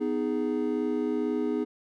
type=chord; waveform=triangle; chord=G# minor; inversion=first; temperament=just; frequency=249.2 / 311.5 / 415.3 Hz; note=B3 / D#4 / G#4; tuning=+16 / +2 / 0 cents; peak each=-28 dBFS; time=0-1.65 s; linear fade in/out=20 ms; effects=none